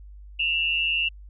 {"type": "tone pair together", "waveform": "sine", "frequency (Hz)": [2698, 2858], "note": ["E7", "F7"], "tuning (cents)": [40, 39], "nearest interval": "minor second", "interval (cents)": 99, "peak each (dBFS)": [-23, -26], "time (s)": [0.39, 1.09], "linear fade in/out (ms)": 10, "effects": ["added 50 Hz sine -41 dBFS peak until 1.29 s"]}